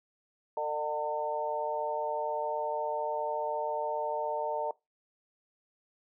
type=harmonic tone with a mistuned harmonic; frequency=150.6 Hz; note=D3; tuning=44 cents sharp; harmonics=3 / 4 / 5 / 6; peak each=-37 / -34 / -39 / -33 dBFS; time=0.57-4.71 s; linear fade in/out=2 ms; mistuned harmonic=5; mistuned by=-15 cents; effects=noise-tail reverb RT60 0.2 s tail -21 dB re dry